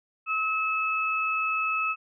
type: tone pair together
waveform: sine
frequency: 1286.6 / 2600 Hz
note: E6 / E7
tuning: -42 / -24 cents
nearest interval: octave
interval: 1218 cents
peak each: -27 / -27 dBFS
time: 0.26-1.96 s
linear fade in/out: 50 ms
effects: none